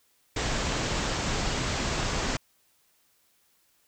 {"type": "low-pass noise", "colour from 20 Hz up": "pink", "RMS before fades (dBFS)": -29, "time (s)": [0.36, 2.37], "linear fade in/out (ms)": 5, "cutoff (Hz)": 7800, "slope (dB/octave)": 96, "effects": ["white hiss -67 dBFS RMS until 3.87 s"]}